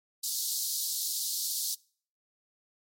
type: high-pass noise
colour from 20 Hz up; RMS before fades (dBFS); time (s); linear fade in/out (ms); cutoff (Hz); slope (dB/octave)
pink; -32; 0.23-1.75; 10; 4000; 48
effects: noise-tail reverb RT60 0.5 s tail -25 dB re dry + MP3 64 kbps